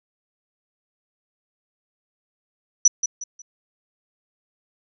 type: tone with echo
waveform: sine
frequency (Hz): 5920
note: F#8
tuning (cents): 0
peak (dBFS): -9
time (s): 2.85-2.88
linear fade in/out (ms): 5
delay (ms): 180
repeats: 3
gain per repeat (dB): -10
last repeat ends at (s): 3.42
effects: none